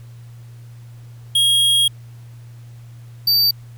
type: tone pair in turn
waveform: square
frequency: 3273 / 4631 Hz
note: G#7 / D8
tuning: -26 / -25 cents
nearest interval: tritone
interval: 601 cents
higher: second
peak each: -13 dBFS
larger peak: neither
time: 1.35-1.88 / 3.27-3.51 s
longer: first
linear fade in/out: 5 ms
effects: added 118 Hz sine -36 dBFS peak until 3.77 s + pink hiss -54 dBFS RMS until 3.77 s

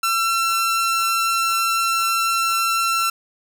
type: tone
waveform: sawtooth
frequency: 1349 Hz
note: E6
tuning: 40 cents sharp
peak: -14 dBFS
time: 0.03-3.1 s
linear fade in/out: 5 ms
effects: none

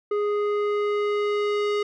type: tone with low-pass filter sweep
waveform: square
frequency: 414.3 Hz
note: G#4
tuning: 4 cents flat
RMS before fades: -24 dBFS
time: 0.11-1.83 s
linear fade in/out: 5 ms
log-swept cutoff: 1200 to 3900 Hz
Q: 0.89
effects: none

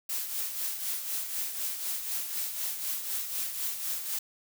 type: noise with tremolo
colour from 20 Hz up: blue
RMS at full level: -31 dBFS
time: 0.09-4.19 s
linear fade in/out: 5 ms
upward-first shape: triangle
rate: 4 Hz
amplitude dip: 60%
effects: none

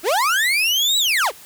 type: linear two-way sweep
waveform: 35% pulse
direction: up then down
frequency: 290.2 to 3951 to 323.7 Hz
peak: -14 dBFS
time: 0.03-1.32 s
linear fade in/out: 50 ms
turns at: 0.98 s
effects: white hiss -43 dBFS RMS until 1.45 s

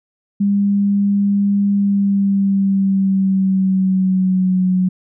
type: tone with pitch glide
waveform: sine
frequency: 201 to 184.32 Hz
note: G3 to F#3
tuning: +44 to -6 cents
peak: -12 dBFS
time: 0.4-4.89 s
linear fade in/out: 10 ms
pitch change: -150 cents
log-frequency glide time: 1.73-4.65 s
effects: none

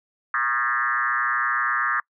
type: tone with frequency modulation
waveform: sine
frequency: 1473 Hz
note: F#6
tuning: 8 cents flat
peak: -20 dBFS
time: 0.34-2 s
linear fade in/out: 2 ms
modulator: 127 Hz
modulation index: 2.9
effects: noise-tail reverb RT60 0.1 s tail -25 dB re dry

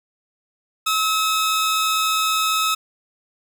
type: tone pair together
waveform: sawtooth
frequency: 1290 / 3649 Hz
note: E6 / A#7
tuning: -38 / -38 cents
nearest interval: octave + tritone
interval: 1800 cents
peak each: -15 / -22 dBFS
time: 0.86-2.75 s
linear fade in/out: 10 ms
effects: none

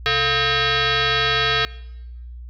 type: tone with frequency modulation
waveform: sine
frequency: 1016 Hz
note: B5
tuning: 49 cents sharp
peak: -16 dBFS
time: 0.06-1.65 s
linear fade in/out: 0 ms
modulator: 572 Hz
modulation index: 5.7
effects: noise-tail reverb RT60 1.0 s tail -22 dB re dry + added 60 Hz sine -33 dBFS peak until 2.49 s

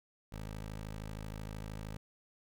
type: tone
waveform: 15% pulse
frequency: 53 Hz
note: G#1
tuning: 36 cents sharp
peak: -35 dBFS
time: 0.32-1.97 s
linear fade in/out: 5 ms
effects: none

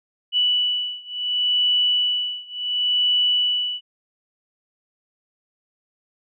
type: beating tone pair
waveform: sine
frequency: 2960 / 2960.7 Hz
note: F#7 / F#7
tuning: 0 / 0 cents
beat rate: 0.7 Hz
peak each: -21 / -22 dBFS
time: 0.32-3.81 s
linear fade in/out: 50 ms
effects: none

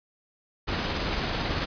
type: noise with tremolo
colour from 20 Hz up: pink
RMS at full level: -27 dBFS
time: 0.67-1.66 s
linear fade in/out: 20 ms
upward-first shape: triangle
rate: 18 Hz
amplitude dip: 30%
effects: resampled to 11025 Hz

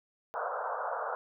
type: band-pass noise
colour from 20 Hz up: pink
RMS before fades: -35 dBFS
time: 0.34-1.15 s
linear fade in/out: 0 ms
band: 470 to 1500 Hz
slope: 96 dB/octave
effects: none

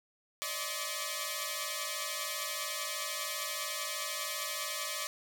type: tone cluster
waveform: 5% pulse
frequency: 578 / 631 / 1055 / 1151 Hz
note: D5 / D#5 / C6 / D6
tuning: -28 / +24 / +14 / -35 cents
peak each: -29 dBFS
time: 0.42-5.07 s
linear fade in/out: 0 ms
effects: none

